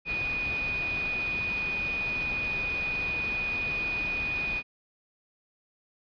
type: tone in noise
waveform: sine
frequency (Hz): 2471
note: D#7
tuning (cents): -13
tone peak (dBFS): -28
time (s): 0.05-4.63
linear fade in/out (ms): 50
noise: pink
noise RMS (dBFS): -38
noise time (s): 0.05-4.63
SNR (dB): +7
effects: resampled to 11025 Hz